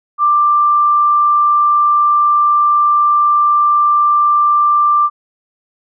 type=tone; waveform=sine; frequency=1182 Hz; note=D6; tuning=11 cents sharp; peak=-8 dBFS; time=0.18-5.1 s; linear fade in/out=50 ms; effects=none